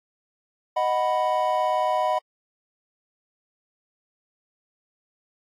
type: chord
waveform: triangle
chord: B major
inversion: first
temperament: equal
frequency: 622.3 / 740 / 987.8 Hz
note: D#5 / F#5 / B5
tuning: 0 / 0 / 0 cents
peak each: -23 dBFS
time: 0.76-2.19 s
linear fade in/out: 10 ms
effects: AAC 48 kbps